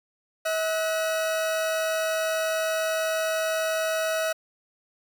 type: tone pair together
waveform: 40% pulse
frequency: 641.6 / 1480 Hz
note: E5 / F#6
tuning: -47 / 0 cents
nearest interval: octave + major second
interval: 1447 cents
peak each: -24 / -31 dBFS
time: 0.45-4.33 s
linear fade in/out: 10 ms
effects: none